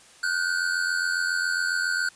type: tone pair together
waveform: square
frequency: 1450 / 1537.3 Hz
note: F#6 / G6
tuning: -35 / -34 cents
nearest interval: minor second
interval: 101 cents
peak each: -27 dBFS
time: 0.23-2.09 s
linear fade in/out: 5 ms
effects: white hiss -52 dBFS RMS until 2.15 s + resampled to 22050 Hz